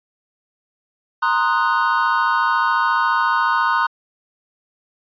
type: chord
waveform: triangle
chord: C half-diminished seventh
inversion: third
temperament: equal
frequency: 932.3 / 1046.5 / 1244.5 / 1480 Hz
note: Bb5 / C6 / Eb6 / Gb6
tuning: 0 / 0 / 0 / 0 cents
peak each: -19 dBFS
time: 1.22-3.87 s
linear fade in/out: 10 ms
effects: resampled to 11025 Hz